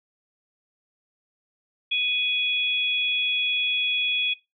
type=tone pair together; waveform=sine; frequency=2489 / 3360 Hz; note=D#7 / G#7; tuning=0 / +19 cents; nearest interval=perfect fourth; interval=519 cents; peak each=-24 dBFS; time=1.91-4.34 s; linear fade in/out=10 ms; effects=noise-tail reverb RT60 0.2 s tail -18 dB re dry